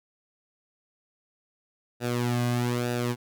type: tone with flanger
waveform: sawtooth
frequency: 121.4 Hz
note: B2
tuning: 29 cents flat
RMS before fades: -27 dBFS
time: 2-3.16 s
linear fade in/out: 50 ms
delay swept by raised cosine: 0.93 to 2.23 ms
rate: 1.1 Hz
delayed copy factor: -0.75
effects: none